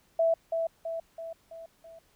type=tone with echo; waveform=sine; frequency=659.3 Hz; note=E5; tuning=in tune; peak=-21 dBFS; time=0.19-0.34 s; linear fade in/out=5 ms; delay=330 ms; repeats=5; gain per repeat=-5 dB; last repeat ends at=1.99 s; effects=pink hiss -66 dBFS RMS until 2.15 s